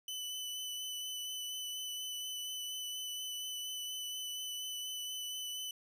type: tone with vibrato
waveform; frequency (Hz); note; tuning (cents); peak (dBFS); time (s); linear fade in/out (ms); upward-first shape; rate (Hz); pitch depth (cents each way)
sawtooth; 3000; F#7; +23; -36; 0.08-5.71; 2; sine; 4.2; 15
effects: none